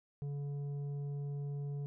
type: tone with tanh clipping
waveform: sine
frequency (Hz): 142.8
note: D3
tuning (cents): -48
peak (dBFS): -38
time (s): 0.22-1.86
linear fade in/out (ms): 0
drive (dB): 7
effects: none